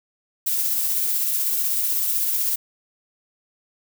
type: noise with tremolo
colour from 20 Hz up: violet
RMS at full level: -21 dBFS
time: 0.46-2.56 s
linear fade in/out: 10 ms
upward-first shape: triangle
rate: 16 Hz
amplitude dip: 30%
effects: none